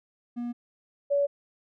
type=tone pair in turn; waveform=triangle / sine; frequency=240 / 567.9 Hz; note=B3 / C#5; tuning=-49 / +42 cents; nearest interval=octave + minor third; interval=1491 cents; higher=second; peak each=-28 / -21 dBFS; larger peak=second; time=0.36-0.53 / 1.1-1.27 s; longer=neither; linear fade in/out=20 ms; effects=none